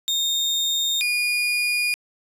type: tone pair in turn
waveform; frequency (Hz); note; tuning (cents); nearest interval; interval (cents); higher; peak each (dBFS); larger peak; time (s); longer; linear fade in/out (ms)
35% pulse; 3671 / 2440; A#7 / D#7; -27 / -34; perfect fifth; 707; first; -18; neither; 0.08-1.01 / 1.01-1.94; neither; 0
effects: resampled to 32000 Hz + 10-bit